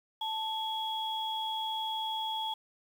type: tone pair together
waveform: sine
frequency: 880 / 3333 Hz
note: A5 / G#7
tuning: 0 / +5 cents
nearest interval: octave + major seventh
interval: 2305 cents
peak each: -34 / -35 dBFS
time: 0.21-2.54 s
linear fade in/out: 5 ms
effects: 9-bit